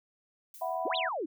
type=noise with exponential decay; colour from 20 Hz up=violet; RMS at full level=-47 dBFS; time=0.54-1.05 s; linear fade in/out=2 ms; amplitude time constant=110 ms
type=chord; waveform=sine; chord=E suspended second; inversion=none; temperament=just; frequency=659.3 / 741.7 / 988.9 Hz; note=E5 / F#5 / B5; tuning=0 / +4 / +2 cents; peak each=-34 / -34 / -37 dBFS; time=0.61-1.09 s; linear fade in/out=10 ms
type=exponential two-way sweep; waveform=sine; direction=up then down; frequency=244.6 to 4122 to 279.4 Hz; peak=-31 dBFS; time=0.85-1.26 s; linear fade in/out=10 ms; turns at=0.96 s
effects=none